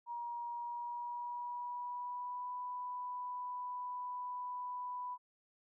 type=tone with pitch glide; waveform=sine; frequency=950 to 990.9 Hz; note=A#5 to B5; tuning=+33 to +5 cents; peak=-39 dBFS; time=0.06-5.18 s; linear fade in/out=50 ms; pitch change=+72 cents; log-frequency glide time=0.51-2.52 s; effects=none